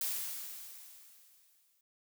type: noise with exponential decay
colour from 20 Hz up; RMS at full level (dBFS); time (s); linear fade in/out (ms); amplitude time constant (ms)
blue; -34; 0.01-1.81; 2; 390
effects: none